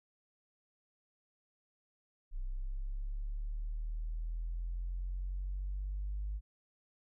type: linear sweep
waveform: sine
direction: up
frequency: 31.24 to 51.3 Hz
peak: -34 dBFS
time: 2.31-6.41 s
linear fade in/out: 50 ms
effects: tanh soft clip ceiling -31 dBFS